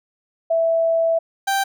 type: tone pair in turn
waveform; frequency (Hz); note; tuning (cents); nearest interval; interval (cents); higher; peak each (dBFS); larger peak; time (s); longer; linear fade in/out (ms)
sine / 30% pulse; 659.3 / 784; E5 / G5; 0 / 0; minor third; 300; second; -15; neither; 0.5-1.19 / 1.47-1.64; first; 10
effects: none